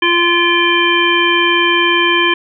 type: harmonic tone with a mistuned harmonic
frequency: 345.7 Hz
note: F4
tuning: 18 cents flat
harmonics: 1 / 3 / 5 / 7 / 9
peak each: -16 / -16 / -16 / -16 / -16 dBFS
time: 0.02-2.34 s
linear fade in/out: 5 ms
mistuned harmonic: 7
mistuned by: -23 cents
effects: none